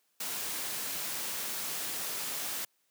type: noise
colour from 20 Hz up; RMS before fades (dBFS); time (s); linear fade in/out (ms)
white; -36; 0.2-2.65; 5
effects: white hiss -74 dBFS RMS until 2.9 s + high-pass 150 Hz 12 dB/octave